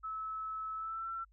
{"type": "tone with pitch glide", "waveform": "sine", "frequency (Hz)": [1300, 1345.8], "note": ["E6", "E6"], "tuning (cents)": [-24, 35], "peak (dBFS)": -37, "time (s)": [0.03, 1.25], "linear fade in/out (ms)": 20, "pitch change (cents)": 59, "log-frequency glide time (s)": [0.75, 1.08], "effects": ["added 51 Hz sine -62 dBFS peak until 1.32 s"]}